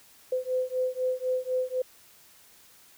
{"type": "beating tone pair", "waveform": "sine", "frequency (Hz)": [508, 512], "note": ["B4", "C5"], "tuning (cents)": [49, -38], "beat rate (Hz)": 4, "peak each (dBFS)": -29, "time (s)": [0.32, 1.82], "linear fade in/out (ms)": 5, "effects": ["white hiss -56 dBFS RMS until 2.97 s"]}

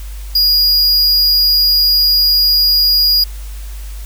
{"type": "tone", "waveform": "square", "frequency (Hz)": 4874, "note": "D#8", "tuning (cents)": -37, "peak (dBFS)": -9, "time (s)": [0.35, 3.24], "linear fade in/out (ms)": 5, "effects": ["added 50 Hz sine -24 dBFS peak until 4.05 s", "white hiss -39 dBFS RMS until 4.05 s"]}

